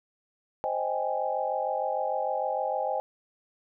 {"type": "chord", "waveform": "sine", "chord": "Ab major seventh", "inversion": "first", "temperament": "equal", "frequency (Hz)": [523.3, 622.3, 784, 830.6], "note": ["C5", "Eb5", "G5", "Ab5"], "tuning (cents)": [0, 0, 0, 0], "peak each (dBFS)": -32, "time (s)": [0.64, 3], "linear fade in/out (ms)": 0, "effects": []}